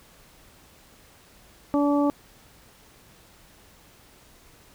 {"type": "harmonic tone", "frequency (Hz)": 288.1, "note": "D4", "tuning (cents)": -33, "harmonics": [1, 2, 3, 4], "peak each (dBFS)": [-20, -26, -30, -32], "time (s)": [1.74, 2.1], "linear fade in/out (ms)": 0, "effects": ["pink hiss -54 dBFS RMS until 4.74 s"]}